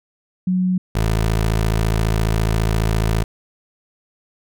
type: tone pair in turn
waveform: sine / 20% pulse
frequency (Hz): 183.7 / 54.61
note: F#3 / A1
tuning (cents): -12 / -12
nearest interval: octave + major sixth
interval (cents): 2100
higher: first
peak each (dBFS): -15 / -11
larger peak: second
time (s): 0.47-0.78 / 0.95-3.24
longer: second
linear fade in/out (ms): 5
effects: none